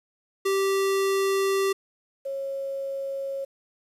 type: tone pair in turn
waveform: square / sine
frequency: 390 / 546.6 Hz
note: G4 / C#5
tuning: -9 / -24 cents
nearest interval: tritone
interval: 585 cents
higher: second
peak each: -22 / -28 dBFS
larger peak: first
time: 0.45-1.73 / 2.25-3.45 s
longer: first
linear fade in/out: 10 ms
effects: resampled to 32000 Hz + 9-bit